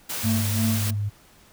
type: noise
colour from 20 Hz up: white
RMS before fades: -30 dBFS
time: 0.09-0.91 s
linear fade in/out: 10 ms
type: tone with tremolo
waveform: triangle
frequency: 222.9 Hz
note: A3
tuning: 23 cents sharp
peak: -19 dBFS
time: 0.22-0.95 s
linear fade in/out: 50 ms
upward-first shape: sine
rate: 2.8 Hz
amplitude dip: 85%
type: tone with pitch glide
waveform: sine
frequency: 101.5 to 102.86 Hz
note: G#2 to G#2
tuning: -39 to -16 cents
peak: -23 dBFS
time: 0.23-1.1 s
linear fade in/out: 20 ms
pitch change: +23 cents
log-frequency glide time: 0.55-0.68 s
effects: pink hiss -54 dBFS RMS until 1.52 s